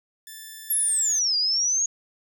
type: tone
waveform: 5% pulse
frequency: 1760 Hz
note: A6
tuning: in tune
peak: -28 dBFS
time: 0.27-1.19 s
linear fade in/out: 2 ms
type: exponential two-way sweep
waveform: sine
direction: down then up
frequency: 11630 to 4768 to 6700 Hz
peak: -20 dBFS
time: 0.7-1.86 s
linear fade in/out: 5 ms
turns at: 1.37 s
effects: none